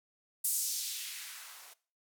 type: noise with band-pass filter sweep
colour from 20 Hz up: violet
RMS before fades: -38 dBFS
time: 0.44-1.74 s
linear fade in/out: 10 ms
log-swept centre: 9700 to 630 Hz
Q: 1.4
effects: noise-tail reverb RT60 0.4 s tail -20 dB re dry